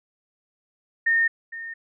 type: tone with echo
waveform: sine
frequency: 1830 Hz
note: A#6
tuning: 32 cents flat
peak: -17 dBFS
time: 1.06-1.28 s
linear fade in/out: 10 ms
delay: 460 ms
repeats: 1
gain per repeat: -15 dB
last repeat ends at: 1.74 s
effects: none